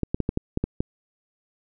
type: clicks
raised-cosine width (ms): 3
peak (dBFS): -10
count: 8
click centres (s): 0.033 / 0.145 / 0.203 / 0.291 / 0.374 / 0.574 / 0.64 / 0.805
effects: none